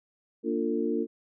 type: chord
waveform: sine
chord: Bb major seventh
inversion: none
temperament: equal with one note detuned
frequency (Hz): 233.1 / 293.7 / 349.2 / 450.3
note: Bb3 / D4 / F4 / A4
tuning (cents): 0 / 0 / 0 / +40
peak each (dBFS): -31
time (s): 0.43-1.07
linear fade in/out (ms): 50
effects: none